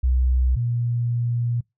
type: tone pair in turn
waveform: sine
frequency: 63.2 / 119.31 Hz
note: B1 / A#2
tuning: +41 / +41 cents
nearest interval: major seventh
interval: 1100 cents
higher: second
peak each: -16 / -20 dBFS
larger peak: first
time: 0.03-0.56 / 0.56-1.61 s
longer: second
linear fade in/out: 10 ms
effects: noise-tail reverb RT60 0.2 s tail -25 dB re dry